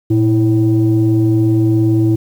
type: tone pair together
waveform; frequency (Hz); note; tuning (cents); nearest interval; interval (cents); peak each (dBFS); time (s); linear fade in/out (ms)
sine; 114.8 / 326.9; A#2 / E4; -26 / -14; octave + tritone; 1812; -11; 0.1-2.16; 10
effects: tanh soft clip ceiling -4 dBFS + 7-bit